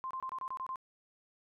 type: tone bursts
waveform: sine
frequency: 1046.5 Hz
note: C6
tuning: in tune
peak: -36 dBFS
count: 8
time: 0.04-0.758 s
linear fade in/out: 0 ms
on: 67 ms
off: 26 ms
effects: none